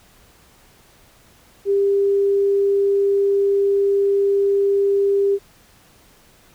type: tone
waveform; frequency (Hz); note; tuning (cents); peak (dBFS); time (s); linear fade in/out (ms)
sine; 398.1; G4; +27; -14; 1.65-5.39; 50
effects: pink hiss -52 dBFS RMS until 6.54 s